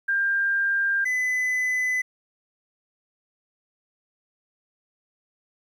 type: tone pair in turn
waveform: sine / triangle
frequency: 1596 / 2008 Hz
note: G6 / B6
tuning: +31 / +28 cents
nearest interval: major third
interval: 397 cents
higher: second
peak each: -20 dBFS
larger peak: neither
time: 0.08-1.05 / 1.05-2.02 s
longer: neither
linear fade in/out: 10 ms
effects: 10-bit